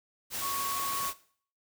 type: tone in noise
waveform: sine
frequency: 1108.7 Hz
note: C#6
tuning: in tune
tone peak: -32 dBFS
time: 0.4-1.13 s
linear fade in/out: 50 ms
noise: white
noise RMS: -35 dBFS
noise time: 0.3-1.14 s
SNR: 0 dB
effects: noise-tail reverb RT60 0.5 s tail -17 dB re dry